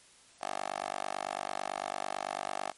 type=tone with high-pass filter; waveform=10% pulse; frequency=49 Hz; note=G1; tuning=in tune; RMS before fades=-37 dBFS; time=0.41-2.72 s; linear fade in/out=10 ms; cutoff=720 Hz; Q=2.5; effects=white hiss -59 dBFS RMS until 2.77 s + MP3 48 kbps